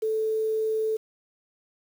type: tone with quantisation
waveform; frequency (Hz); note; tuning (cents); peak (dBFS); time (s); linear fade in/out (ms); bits
sine; 438.5; A4; -6; -23; 0.02-0.97; 10; 8
effects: none